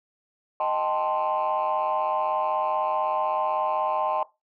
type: chord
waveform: sine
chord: A half-diminished seventh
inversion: second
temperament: equal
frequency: 622.3 / 784 / 880 / 1046.5 Hz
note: Eb5 / G5 / A5 / C6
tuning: 0 / 0 / 0 / 0 cents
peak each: -27 dBFS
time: 0.6-4.23 s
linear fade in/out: 2 ms
effects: noise-tail reverb RT60 0.2 s tail -17 dB re dry + tanh soft clip ceiling -17 dBFS